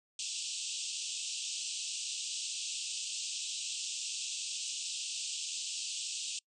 white band-pass noise, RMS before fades -39 dBFS, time 0.19-6.39 s, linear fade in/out 2 ms, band 2600 to 8400 Hz, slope 96 dB/octave, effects noise-tail reverb RT60 0.1 s tail -26 dB re dry

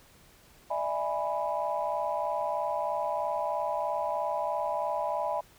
sine chord, E dominant seventh, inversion third, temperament equal with one note detuned, 596.2 / 659.3 / 830.6 / 987.8 Hz, D5 / E5 / G#5 / B5, +26 / 0 / 0 / 0 cents, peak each -33 dBFS, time 0.7-5.41 s, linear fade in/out 10 ms, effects tanh soft clip ceiling -18 dBFS + pink hiss -58 dBFS RMS until 5.58 s

